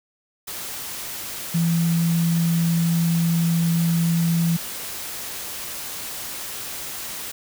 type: tone in noise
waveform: sine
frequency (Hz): 167.6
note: E3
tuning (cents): +29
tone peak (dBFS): -17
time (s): 1.54-4.57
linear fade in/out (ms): 10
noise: white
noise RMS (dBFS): -32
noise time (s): 0.47-7.32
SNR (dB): +12
effects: none